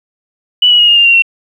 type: tone with pitch steps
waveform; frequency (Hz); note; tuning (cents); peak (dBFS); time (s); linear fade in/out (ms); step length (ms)
sine; 2960 / 2919 / 2879 / 2839 / 2800 / 2762 / 2724; F#7 / F#7 / F#7 / F7 / F7 / F7 / F7; 0 / -24 / -48 / +28 / +4 / -20 / -44; -4; 0.62-1.222; 5; 86
effects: 7-bit